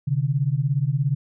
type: beating tone pair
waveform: sine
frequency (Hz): 130.81 / 147.81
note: C3 / D3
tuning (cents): 0 / +11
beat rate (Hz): 17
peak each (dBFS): -22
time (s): 0.07-1.15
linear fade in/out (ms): 10
effects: none